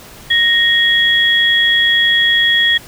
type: tone pair together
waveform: sine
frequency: 1864.7 / 3323 Hz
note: A#6 / G#7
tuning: 0 / 0 cents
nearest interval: minor seventh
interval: 1000 cents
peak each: -12 dBFS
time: 0.3-2.78 s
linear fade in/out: 10 ms
effects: pink hiss -37 dBFS RMS until 2.87 s